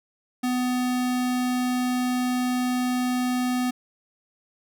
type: tone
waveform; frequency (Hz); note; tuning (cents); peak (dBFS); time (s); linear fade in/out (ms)
square; 250; B3; +21; -23; 0.43-3.71; 10
effects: none